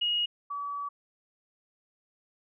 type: tone pair in turn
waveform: sine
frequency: 2882 / 1143.7 Hz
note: F#7 / D6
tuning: -46 / -46 cents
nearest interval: octave + major third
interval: 1600 cents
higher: first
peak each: -25 / -32 dBFS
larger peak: first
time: 0.01-0.26 / 0.5-0.89 s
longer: second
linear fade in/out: 10 ms
effects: none